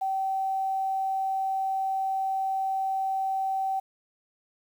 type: tone with quantisation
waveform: sine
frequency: 770 Hz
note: G5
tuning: 31 cents flat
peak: -25 dBFS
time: 0.01-3.8 s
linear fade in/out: 10 ms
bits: 9
effects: none